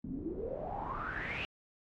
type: noise with low-pass filter sweep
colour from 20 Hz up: pink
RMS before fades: -39 dBFS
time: 0.04-1.45 s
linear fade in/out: 0 ms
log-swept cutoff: 220 to 2800 Hz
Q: 9.3
effects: AAC 48 kbps